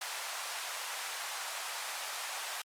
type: high-pass noise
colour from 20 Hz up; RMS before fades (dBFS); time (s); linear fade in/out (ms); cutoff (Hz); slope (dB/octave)
pink; -39; 0.01-2.62; 5; 720; 24
effects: low-pass 12000 Hz 12 dB/octave + Opus 48 kbps